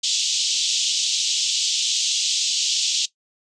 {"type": "band-pass noise", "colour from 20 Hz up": "pink", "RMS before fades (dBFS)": -22, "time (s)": [0.03, 3.06], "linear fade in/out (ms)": 10, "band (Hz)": [3000, 7400], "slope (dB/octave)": 48, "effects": ["noise-tail reverb RT60 0.1 s tail -17 dB re dry", "resampled to 22050 Hz"]}